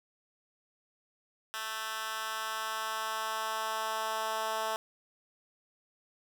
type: tone with high-pass filter sweep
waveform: 10% pulse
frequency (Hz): 220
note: A3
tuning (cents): 0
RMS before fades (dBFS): -35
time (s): 1.54-4.76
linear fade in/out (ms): 0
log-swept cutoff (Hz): 1600 to 710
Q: 1.3
effects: none